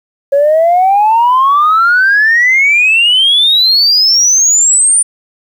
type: exponential sweep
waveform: sine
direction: up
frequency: 550 to 9310 Hz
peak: -4 dBFS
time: 0.32-5.03 s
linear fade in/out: 10 ms
effects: tanh soft clip ceiling -2 dBFS + 7-bit